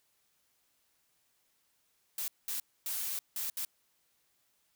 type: noise bursts at uneven times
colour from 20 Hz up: blue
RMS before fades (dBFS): -36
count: 5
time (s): 2.18-2.28 / 2.48-2.6 / 2.86-3.19 / 3.36-3.5 / 3.57-3.65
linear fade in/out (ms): 2
effects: white hiss -74 dBFS RMS until 4.75 s